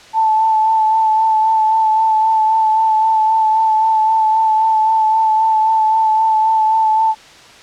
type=tone with vibrato; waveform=sine; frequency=878 Hz; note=A5; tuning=4 cents flat; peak=-10 dBFS; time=0.13-7.15 s; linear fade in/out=50 ms; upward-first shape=sine; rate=3.8 Hz; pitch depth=21 cents each way; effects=white hiss -40 dBFS RMS until 7.62 s + low-pass 5000 Hz 12 dB/octave